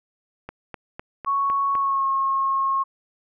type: click train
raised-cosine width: 0.5 ms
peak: -19 dBFS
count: 6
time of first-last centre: 0.49-1.753 s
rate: 3.96 Hz
type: tone with pitch glide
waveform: sine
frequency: 1108.7 to 1083.4 Hz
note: C#6 to C#6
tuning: 0 to -40 cents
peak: -19 dBFS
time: 1.26-2.84 s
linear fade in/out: 20 ms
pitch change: -40 cents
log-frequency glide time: 1.76-2.06 s
effects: none